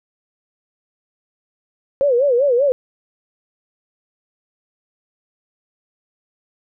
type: tone with vibrato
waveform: sine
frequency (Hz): 523.3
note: C5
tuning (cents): 0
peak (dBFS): -12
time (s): 2.01-2.72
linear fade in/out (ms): 0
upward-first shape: sine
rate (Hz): 5.1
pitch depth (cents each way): 180
effects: none